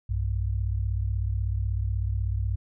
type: tone pair together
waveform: sine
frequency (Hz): 61.74 / 98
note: B1 / G2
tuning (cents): 0 / 0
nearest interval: minor sixth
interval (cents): 800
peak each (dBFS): -27 / -27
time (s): 0.09-2.56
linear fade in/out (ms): 10
effects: none